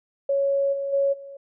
sine tone with level steps, 555 Hz, C#5, 2 cents sharp, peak -19 / -25 / -18 / -37 dBFS, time 0.29-1.37 s, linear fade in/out 5 ms, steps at 0.72 / 0.92 / 1.12 s, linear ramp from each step 20 ms, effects none

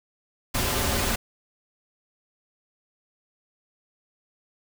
pink noise with comb filter, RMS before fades -25 dBFS, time 0.54-1.16 s, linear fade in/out 10 ms, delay 6.3 ms, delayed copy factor -0.5, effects none

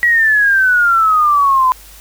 sine exponential sweep, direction down, 1935 to 1008 Hz, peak -8 dBFS, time 0.03-1.72 s, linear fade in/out 0 ms, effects added 50 Hz sine -40 dBFS peak until 2 s + white hiss -40 dBFS RMS until 2 s

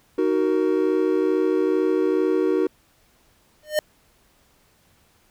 triangle chord, D# minor, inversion none, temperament just, 311.1 / 373.4 / 466.7 Hz, D#4 / F#4 / A#4, 0 / +16 / +2 cents, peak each -21 / -19 / -22 dBFS, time 0.18-2.67 s, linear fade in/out 5 ms
square tone with exponential growth, 608 Hz, D#5, 40 cents flat, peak -15 dBFS, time 3.63-3.79 s, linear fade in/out 1 ms, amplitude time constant 34 ms
effects pink hiss -60 dBFS RMS until 5.3 s

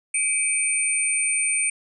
sine tone cluster, 2308 / 2520 / 8850 Hz, D7 / D#7 / C#9, -31 / +21 / -4 cents, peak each -27 / -30 / -21 dBFS, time 0.14-1.7 s, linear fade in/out 5 ms, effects none

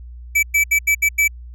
square tone bursts at uneven times, 2306 Hz, D7, 32 cents flat, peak -13 dBFS, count 6, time 0.35-0.43 / 0.54-0.64 / 0.71-0.79 / 0.87-0.95 / 1.02-1.09 / 1.18-1.28 s, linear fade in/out 10 ms, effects added 60 Hz sine -33 dBFS peak until 1.54 s

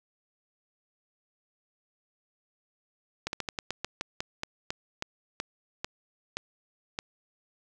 slowing click train, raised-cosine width 0.2 ms, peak -14 dBFS, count 16, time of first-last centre 3.27-6.989 s, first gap 61 ms, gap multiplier 1.18, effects none

